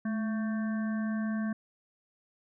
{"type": "harmonic tone with a mistuned harmonic", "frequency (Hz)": 222.9, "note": "A3", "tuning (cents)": 23, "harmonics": [1, 3, 5, 7, 8], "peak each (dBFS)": [-29, -44, -47, -44, -49], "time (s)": [0.05, 1.53], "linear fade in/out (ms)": 5, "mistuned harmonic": 1, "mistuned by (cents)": -55, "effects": []}